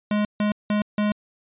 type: tone bursts at uneven times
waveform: square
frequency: 209 Hz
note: G#3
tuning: 11 cents sharp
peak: -20 dBFS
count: 4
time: 0.11-0.25 / 0.4-0.52 / 0.7-0.82 / 0.98-1.12 s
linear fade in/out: 2 ms
effects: resampled to 8000 Hz